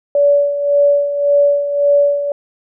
sine tone with tremolo, 573 Hz, D5, 43 cents flat, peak -7 dBFS, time 0.15-2.32 s, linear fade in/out 2 ms, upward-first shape sine, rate 1.8 Hz, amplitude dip 65%, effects none

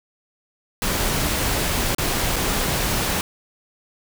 pink noise with dropouts, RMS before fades -22 dBFS, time 0.82-3.21 s, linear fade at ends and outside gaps 1 ms, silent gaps 1.948-1.983 / 2.36-2.364 s, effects none

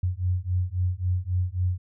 sine beating tone pair, 89 / 92.7 Hz, F2 / F#2, +33 / +4 cents, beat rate 3.7 Hz, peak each -26 / -26 dBFS, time 0.03-1.78 s, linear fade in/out 5 ms, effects none

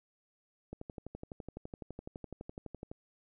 click train, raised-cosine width 2 ms, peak -29 dBFS, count 27, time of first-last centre 0.73-2.915 s, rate 11.9 Hz, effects none

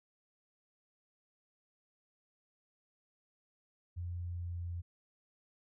sine tone with pitch glide, 87.5 to 86.59 Hz, F2 to F2, +4 to -14 cents, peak -37 dBFS, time 3.96-4.82 s, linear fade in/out 20 ms, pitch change -18 cents, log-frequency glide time 4.23-4.62 s, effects none

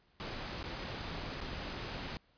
pink noise with dropouts, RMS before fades -41 dBFS, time 0.2-2.17 s, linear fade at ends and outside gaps 0 ms, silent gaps 0.629-0.64 / 1.405-1.412 s, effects pink hiss -70 dBFS RMS until 2.37 s + resampled to 11025 Hz

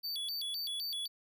square tone with vibrato, 3940 Hz, B7, 5 cents flat, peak -36 dBFS, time 0.03-1.08 s, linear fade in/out 20 ms, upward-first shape square, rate 3.9 Hz, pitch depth 260 cents each way, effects none

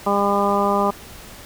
harmonic tone, 201.2 Hz, G3, 45 cents sharp, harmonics 1 / 2 / 3 / 4 / 5 / 6, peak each -23 / -23 / -23 / -23 / -23 / -23 dBFS, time 0.06-0.91 s, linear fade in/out 10 ms, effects pink hiss -40 dBFS RMS until 1.45 s

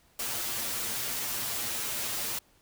white noise with comb filter, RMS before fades -33 dBFS, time 0.19-2.39 s, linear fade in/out 5 ms, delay 8.6 ms, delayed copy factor +0.7, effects pink hiss -64 dBFS RMS until 2.61 s

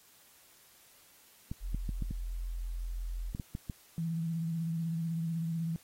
clicks, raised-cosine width 5 ms, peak -24 dBFS, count 9, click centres 1.515 / 1.746 / 1.892 / 2.023 / 2.11 / 3.349 / 3.398 / 3.551 / 3.698 s
sine tone, 42.79 Hz, F1, 35 cents flat, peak -34 dBFS, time 1.6-3.34 s, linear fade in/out 50 ms
sine tone with vibrato, 164.81 Hz, E3, in tune, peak -31 dBFS, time 3.98-5.76 s, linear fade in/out 0 ms, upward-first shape sine, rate 16 Hz, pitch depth 36 cents each way
effects white hiss -61 dBFS RMS until 5.83 s + AAC 48 kbps

